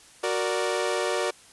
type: chord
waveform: sawtooth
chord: Gb augmented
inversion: none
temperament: equal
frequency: 370 / 466.2 / 587.3 Hz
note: Gb4 / Bb4 / D5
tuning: 0 / 0 / 0 cents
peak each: -25 dBFS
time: 0.23-1.31 s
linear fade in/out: 10 ms
effects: white hiss -52 dBFS RMS until 1.52 s + resampled to 24000 Hz